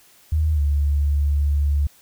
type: tone with pitch glide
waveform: sine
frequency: 77.78 to 72.15 Hz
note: D#2 to D2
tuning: 0 to -30 cents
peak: -16 dBFS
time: 0.32-1.87 s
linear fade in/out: 5 ms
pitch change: -130 cents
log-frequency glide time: 0.54-0.6 s
effects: white hiss -53 dBFS RMS until 2.01 s